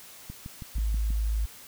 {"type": "click train", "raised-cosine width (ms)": 5, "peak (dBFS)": -26, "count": 6, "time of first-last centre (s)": [0.3, 1.105], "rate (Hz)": 6.21}
{"type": "tone", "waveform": "sine", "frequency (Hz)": 53.7, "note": "A1", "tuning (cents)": -41, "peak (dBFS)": -24, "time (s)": [0.75, 1.46], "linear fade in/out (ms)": 10}
{"effects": ["white hiss -48 dBFS RMS until 1.67 s"]}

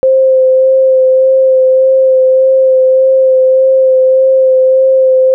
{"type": "tone with vibrato", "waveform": "sine", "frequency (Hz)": 523.3, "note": "C5", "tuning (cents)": 0, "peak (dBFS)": -4, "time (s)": [0.03, 5.34], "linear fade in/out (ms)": 0, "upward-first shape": "sine", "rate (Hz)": 1.7, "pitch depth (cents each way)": 15, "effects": []}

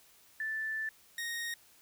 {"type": "tone pair in turn", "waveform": ["sine", "sawtooth"], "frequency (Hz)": [1760, 1864.7], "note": ["A6", "A#6"], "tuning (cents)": [0, 0], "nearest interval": "minor second", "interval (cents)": 100, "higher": "second", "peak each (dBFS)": [-33, -32], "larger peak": "second", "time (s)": [[0.4, 0.89], [1.18, 1.54]], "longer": "first", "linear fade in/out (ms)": 2, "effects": ["white hiss -62 dBFS RMS until 1.81 s"]}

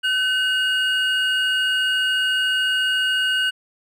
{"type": "tone pair together", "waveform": "triangle", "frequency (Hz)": [1519, 2867], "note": ["F#6", "F7"], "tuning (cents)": [45, 45], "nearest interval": "major seventh", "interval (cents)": 1100, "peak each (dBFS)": -19, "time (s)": [0.03, 3.51], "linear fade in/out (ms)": 20, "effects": []}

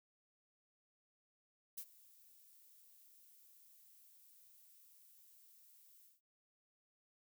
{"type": "noise with ADSR envelope", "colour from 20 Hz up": "violet", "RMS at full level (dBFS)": -44, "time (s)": [1.77, 6.21], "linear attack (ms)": 13, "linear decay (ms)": 63, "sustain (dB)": -21, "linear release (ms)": 160, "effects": []}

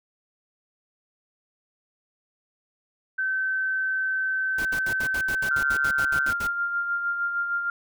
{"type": "tone", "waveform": "sine", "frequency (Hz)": 1538, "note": "G6", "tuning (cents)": -33, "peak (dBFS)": -23, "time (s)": [3.18, 6.31], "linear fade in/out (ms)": 10}
{"type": "noise bursts", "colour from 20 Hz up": "pink", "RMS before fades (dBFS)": -35, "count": 14, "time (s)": [4.58, 6.472], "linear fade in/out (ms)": 5, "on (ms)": 72, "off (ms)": 68}
{"type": "tone with tremolo", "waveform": "sine", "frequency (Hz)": 1396.9, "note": "F6", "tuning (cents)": 0, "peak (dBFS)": -22, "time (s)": [5.51, 7.7], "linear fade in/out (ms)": 2, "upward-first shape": "sine", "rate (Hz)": 6.5, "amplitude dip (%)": 45}
{"effects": []}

